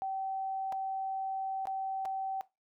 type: tone with dropouts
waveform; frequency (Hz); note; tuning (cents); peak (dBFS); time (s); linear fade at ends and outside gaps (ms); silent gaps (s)
sine; 770; G5; -31; -32; 0.02-2.41; 0; 0.723-0.726 / 1.655-1.671 / 2.052-2.056
effects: noise-tail reverb RT60 0.2 s tail -17 dB re dry